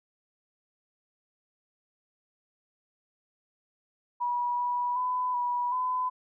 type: tone with pitch steps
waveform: sine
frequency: 970 / 976 / 1002 / 975 / 1009 Hz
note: B5 / B5 / B5 / B5 / B5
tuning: -31 / -21 / +25 / -23 / +37 cents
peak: -26 dBFS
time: 4.2-6.1 s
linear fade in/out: 20 ms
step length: 380 ms
effects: none